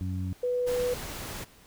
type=harmonic tone; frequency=92.5 Hz; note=F#2; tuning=in tune; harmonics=1 / 2 / 3; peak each=-30 / -36 / -40 dBFS; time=0.01-0.33 s; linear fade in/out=0 ms
type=tone; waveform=sine; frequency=493.9 Hz; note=B4; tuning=in tune; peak=-25 dBFS; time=0.43-0.94 s; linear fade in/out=5 ms
type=noise; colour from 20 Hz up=pink; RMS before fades=-38 dBFS; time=0.66-1.45 s; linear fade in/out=20 ms
effects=pink hiss -56 dBFS RMS until 1.66 s